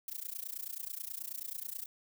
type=noise with amplitude modulation; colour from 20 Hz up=violet; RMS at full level=-38 dBFS; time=0.08-1.86 s; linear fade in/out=2 ms; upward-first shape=sine; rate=29.3 Hz; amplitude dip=95%; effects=none